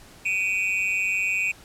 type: tone with amplitude modulation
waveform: triangle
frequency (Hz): 2489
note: D#7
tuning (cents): 0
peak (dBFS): -16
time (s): 0.25-1.52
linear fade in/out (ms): 10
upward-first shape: sine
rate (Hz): 194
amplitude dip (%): 100
effects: pink hiss -49 dBFS RMS until 1.64 s + low-pass 12000 Hz 12 dB/octave